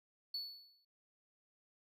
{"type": "tone with exponential decay", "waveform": "triangle", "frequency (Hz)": 4435, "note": "C#8", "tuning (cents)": 0, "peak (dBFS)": -34, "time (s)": [0.34, 0.85], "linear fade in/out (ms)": 5, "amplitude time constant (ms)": 110, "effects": ["noise-tail reverb RT60 0.1 s tail -23 dB re dry", "tanh soft clip ceiling -33 dBFS"]}